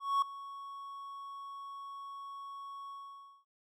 triangle tone with ADSR envelope, 1110 Hz, C#6, 2 cents sharp, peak -23 dBFS, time 0-3.45 s, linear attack 220 ms, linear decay 4 ms, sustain -18 dB, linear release 550 ms, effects none

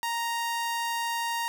sawtooth tone, 932.3 Hz, A#5, in tune, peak -24 dBFS, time 0.03-1.48 s, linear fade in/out 0 ms, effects none

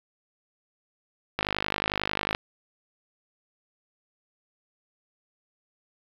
click train, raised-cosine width 0.3 ms, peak -9 dBFS, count 50, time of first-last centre 1.39-2.349 s, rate 51.1 Hz, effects low-pass 5000 Hz 12 dB/octave + 7-bit

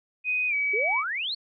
sine tone with pitch glide, 2499 to 2278 Hz, D#7 to C#7, +7 to +47 cents, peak -23 dBFS, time 0.24-1.04 s, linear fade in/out 50 ms, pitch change -160 cents, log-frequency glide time 0.48-0.54 s
sine exponential sweep, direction up, 386.8 to 4496 Hz, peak -27 dBFS, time 0.73-1.35 s, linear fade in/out 10 ms
effects none

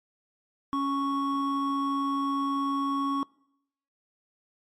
triangle tone pair together, 277.7 / 1108.7 Hz, C#4 / C#6, +3 / 0 cents, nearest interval 2 octaves, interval 2397 cents, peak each -26 dBFS, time 0.73-3.23 s, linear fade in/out 0 ms, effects noise-tail reverb RT60 0.8 s tail -25 dB re dry + MP3 64 kbps

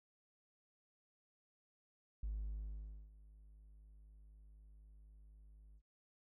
triangle tone with ADSR envelope, 52 Hz, G#1, 3 cents sharp, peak -35 dBFS, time 2.23-5.82 s, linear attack 4 ms, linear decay 860 ms, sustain -21 dB, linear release 59 ms, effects tanh soft clip ceiling -35 dBFS

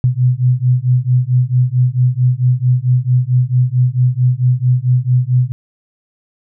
sine beating tone pair, 123.47 / 127.97 Hz, B2 / C3, 0 / -38 cents, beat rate 4.5 Hz, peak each -13 dBFS, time 0.04-5.52 s, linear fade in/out 0 ms, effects none

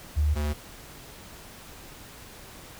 sine / square tone pair in turn, 74.8 / 74.28 Hz, D2 / D2, +32 / +20 cents, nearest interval unison, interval 12 cents, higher first, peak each -20 / -26 dBFS, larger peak first, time 0.16-0.35 / 0.35-0.54 s, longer neither, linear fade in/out 20 ms, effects pink hiss -46 dBFS RMS until 2.79 s

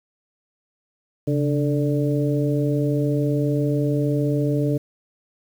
harmonic tone with a mistuned harmonic, 146.83 Hz, D3, in tune, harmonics 1 / 2 / 3 / 4, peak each -21 / -23 / -26 / -29 dBFS, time 1.27-4.78 s, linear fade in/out 10 ms, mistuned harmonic 1, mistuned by -95 cents, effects 8-bit

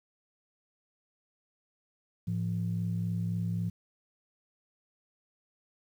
sine tone pair together, 108.5 / 172.23 Hz, A2 / F3, -24 / -24 cents, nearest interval minor sixth, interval 800 cents, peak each -31 / -31 dBFS, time 2.27-3.7 s, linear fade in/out 10 ms, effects tanh soft clip ceiling -22 dBFS + 10-bit

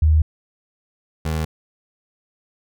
sine / 25% pulse tone pair in turn, 77.78 / 78.77 Hz, D#2 / D#2, 0 / +22 cents, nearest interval unison, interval 22 cents, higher second, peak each -11 / -17 dBFS, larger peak first, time 0.02-0.22 / 1.25-1.45 s, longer neither, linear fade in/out 5 ms, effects none

